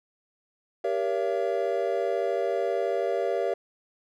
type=chord; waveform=triangle; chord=G diminished seventh; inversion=none; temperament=just; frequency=392 / 470.4 / 564.5 / 677.4 Hz; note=G4 / Bb4 / Db5 / Fb5; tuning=0 / +16 / +31 / +47 cents; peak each=-28 dBFS; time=0.84-3.54 s; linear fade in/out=5 ms; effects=none